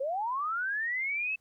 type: linear sweep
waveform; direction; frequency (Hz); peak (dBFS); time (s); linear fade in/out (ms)
sine; up; 511 to 2637; -29; 0-1.36; 10
effects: pink hiss -74 dBFS RMS until 1.4 s